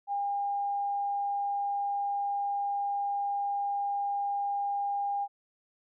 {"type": "tone", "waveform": "sine", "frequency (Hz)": 806, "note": "G5", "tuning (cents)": 48, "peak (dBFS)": -28, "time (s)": [0.07, 5.28], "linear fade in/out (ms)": 50, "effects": []}